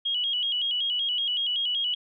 sine tone with vibrato, 3102 Hz, G7, 19 cents flat, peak -24 dBFS, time 0.05-1.95 s, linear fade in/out 10 ms, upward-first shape square, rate 5.3 Hz, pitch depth 86 cents each way, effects none

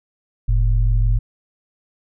sine tone pair together, 43.73 / 110.2 Hz, F1 / A2, +3 / +3 cents, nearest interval octave + major third, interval 1600 cents, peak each -14 / -19 dBFS, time 0.48-1.19 s, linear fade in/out 10 ms, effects none

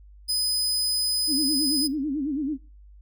sawtooth tone, 5010 Hz, D#8, 11 cents sharp, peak -20 dBFS, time 0.28-1.88 s, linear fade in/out 20 ms
sine tone with vibrato, 287.4 Hz, D4, 37 cents flat, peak -24 dBFS, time 1.27-2.58 s, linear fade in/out 50 ms, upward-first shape sine, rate 9.1 Hz, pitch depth 150 cents each way
effects noise-tail reverb RT60 0.3 s tail -21 dB re dry + added 50 Hz sine -46 dBFS peak until 3.01 s

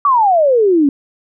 sine exponential sweep, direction down, 1174.7 to 270 Hz, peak -8 dBFS, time 0.05-0.89 s, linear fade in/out 2 ms, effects none

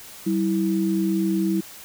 sine tone pair together, 192.23 / 326.2 Hz, G3 / E4, -34 / -18 cents, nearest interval major sixth, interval 916 cents, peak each -22 dBFS, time 0.26-1.61 s, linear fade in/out 10 ms, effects white hiss -42 dBFS RMS until 1.84 s

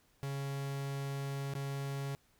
45% pulse tone with dropouts, 138.59 Hz, C#3, in tune, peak -36 dBFS, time 0.23-2.15 s, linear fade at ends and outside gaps 0 ms, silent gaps 1.537-1.552 s, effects pink hiss -70 dBFS RMS until 2.39 s

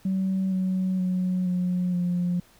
sine tone with pitch steps, 190 / 186.63 / 183.32 / 180.06 / 176.87 Hz, F#3 / F#3 / F#3 / F#3 / F3, +46 / +15 / -16 / -47 / +22 cents, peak -21 dBFS, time 0.05-2.4 s, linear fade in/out 5 ms, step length 470 ms, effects tanh soft clip ceiling -19 dBFS + pink hiss -57 dBFS RMS until 2.59 s

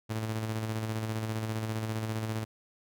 sawtooth tone with tremolo, 110 Hz, A2, in tune, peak -26 dBFS, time 0.09-2.45 s, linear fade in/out 20 ms, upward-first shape square, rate 15 Hz, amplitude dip 35%, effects none

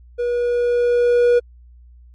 triangle tone with level ramp, 482.7 Hz, B4, 40 cents flat, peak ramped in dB -16 to -8 dBFS, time 0.18-1.4 s, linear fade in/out 20 ms, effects added 60 Hz sine -42 dBFS peak until 2.14 s + MP3 48 kbps

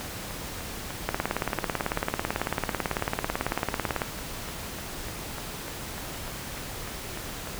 two click trains, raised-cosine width 0.5 ms, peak -10 / -22 dBFS, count 54 / 26, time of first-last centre 1.09-4.018 / 0.01-7.473 s, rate 18.1 / 3.35 Hz, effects pink hiss -37 dBFS RMS until 7.59 s

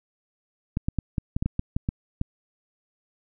clicks, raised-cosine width 5 ms, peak -12 dBFS, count 11, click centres 0.771 / 0.885 / 0.987 / 1.182 / 1.365 / 1.425 / 1.46 / 1.594 / 1.765 / 1.889 / 2.214 s, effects none

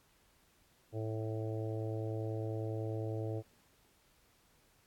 harmonic tone, 110 Hz, A2, in tune, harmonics 1 / 3 / 4 / 5 / 6 / 7, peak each -37 / -43 / -43 / -46 / -49 / -54 dBFS, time 0.92-3.43 s, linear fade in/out 50 ms, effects pink hiss -69 dBFS RMS until 4.86 s + AAC 64 kbps

